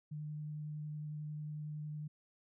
sine tone with vibrato, 151 Hz, D3, 48 cents sharp, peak -40 dBFS, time 0.11-2.08 s, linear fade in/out 10 ms, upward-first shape triangle, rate 11 Hz, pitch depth 12 cents each way, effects none

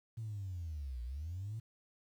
sine linear two-way sweep, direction down then up, 115.2 to 57.5 to 115.2 Hz, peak -38 dBFS, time 0.17-1.6 s, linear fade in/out 10 ms, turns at 1.03 s, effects tanh soft clip ceiling -34 dBFS + 11-bit

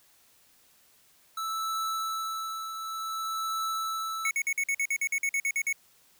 square tone with tremolo, 1316 Hz, E6, 3 cents flat, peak -29 dBFS, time 1.37-4.3 s, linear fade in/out 5 ms, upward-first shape triangle, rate 0.55 Hz, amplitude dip 55%
square tone bursts, 2211 Hz, C#7, 5 cents flat, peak -26 dBFS, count 14, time 4.25-5.727 s, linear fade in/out 2 ms, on 60 ms, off 49 ms
effects white hiss -62 dBFS RMS until 6.19 s

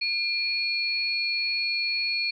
sine tone pair together, 2406 / 4354 Hz, D7 / C#8, +41 / -32 cents, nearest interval minor seventh, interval 1027 cents, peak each -27 dBFS, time 0.01-2.31 s, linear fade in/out 10 ms, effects none

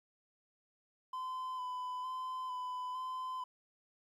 triangle tone with vibrato, 1014 Hz, B5, 45 cents sharp, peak -36 dBFS, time 1.13-3.44 s, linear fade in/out 5 ms, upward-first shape square, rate 1.1 Hz, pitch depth 18 cents each way, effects 12-bit

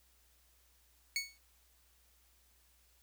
20% pulse tone with exponential decay, 2219 Hz, C#7, 1 cent sharp, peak -25 dBFS, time 1.16-1.38 s, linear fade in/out 1 ms, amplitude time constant 46 ms, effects added 60 Hz sine -70 dBFS peak until 3.02 s + white hiss -70 dBFS RMS until 3.02 s

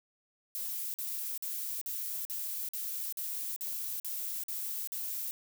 violet noise bursts, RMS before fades -37 dBFS, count 11, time 0.55-5.31 s, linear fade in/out 0 ms, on 390 ms, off 47 ms, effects none

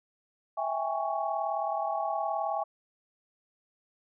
sine tone cluster, 657 / 789 / 828 / 1114 Hz, E5 / G5 / G#5 / C#6, -6 / +11 / -5 / +8 cents, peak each -33 / -34 / -33 / -36 dBFS, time 0.57-2.64 s, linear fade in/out 10 ms, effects none

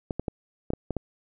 clicks, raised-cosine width 2 ms, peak -15 dBFS, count 7, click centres 0.108 / 0.196 / 0.282 / 0.704 / 0.735 / 0.907 / 0.967 s, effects none

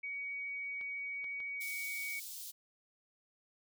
sine tone, 2253 Hz, C#7, 28 cents sharp, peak -38 dBFS, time 0.03-2.2 s, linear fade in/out 10 ms
clicks, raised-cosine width 0.3 ms, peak -38 dBFS, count 3, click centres 0.812 / 1.243 / 1.403 s
white high-pass noise, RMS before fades -46 dBFS, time 1.6-2.52 s, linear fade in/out 20 ms, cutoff 3700 Hz, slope 24 dB/octave
effects none

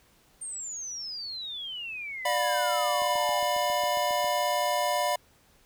sine exponential sweep, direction down, 8870 to 784 Hz, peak -34 dBFS, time 0.41-3.4 s, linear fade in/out 10 ms
square chord, B diminished, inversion first, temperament just, 592.7 / 711.2 / 987.8 Hz, D5 / F5 / B5, +16 / +31 / 0 cents, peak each -30 dBFS, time 2.25-5.16 s, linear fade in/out 5 ms
click train, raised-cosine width 2 ms, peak -34 dBFS, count 10, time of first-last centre 3.02-4.244 s, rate 7.35 Hz
effects pink hiss -62 dBFS RMS until 5.65 s

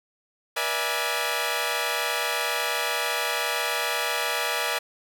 10% pulse chord, E dominant seventh, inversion second, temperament equal with one note detuned, 481.5 / 587.3 / 659.3 / 830.6 Hz, B4 / D5 / E5 / G#5, -44 / 0 / 0 / 0 cents, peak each -22 dBFS, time 0.56-4.79 s, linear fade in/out 10 ms, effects none

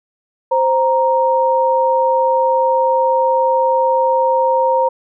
sine tone pair together, 523.3 / 934.1 Hz, C5 / A#5, 0 / +3 cents, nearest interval minor seventh, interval 1003 cents, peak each -14 dBFS, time 0.51-4.89 s, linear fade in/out 10 ms, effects none

